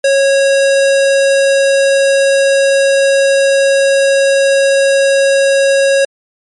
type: tone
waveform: square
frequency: 549 Hz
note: C#5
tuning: 17 cents flat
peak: -8 dBFS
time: 0.04-6.05 s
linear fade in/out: 5 ms
effects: MP3 48 kbps